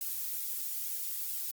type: noise with flanger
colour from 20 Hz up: violet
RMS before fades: -36 dBFS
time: 0.01-1.51 s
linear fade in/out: 2 ms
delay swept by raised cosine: 1.6 to 3.1 ms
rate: 2.3 Hz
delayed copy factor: -0.7
effects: Opus 48 kbps